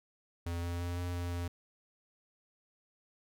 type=tone with pitch steps; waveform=square; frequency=85.5 / 86.5 / 87.4 / 88.4 / 87.5 / 87 Hz; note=F2 / F2 / F2 / F2 / F2 / F2; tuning=-36 / -16 / +2 / +22 / +4 / -6 cents; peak=-35 dBFS; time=0.46-1.48 s; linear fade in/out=5 ms; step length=170 ms; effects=none